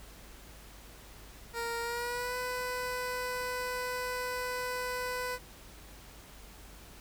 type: tone with pitch glide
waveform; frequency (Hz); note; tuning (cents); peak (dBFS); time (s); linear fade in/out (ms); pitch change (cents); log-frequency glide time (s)
15% pulse; 466.2 to 499.7; A#4 to B4; 0 to +20; -27; 1.53-5.39; 50; +120; 1.81-2.36
effects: added 50 Hz sine -53 dBFS peak until 7 s + pink hiss -53 dBFS RMS until 7 s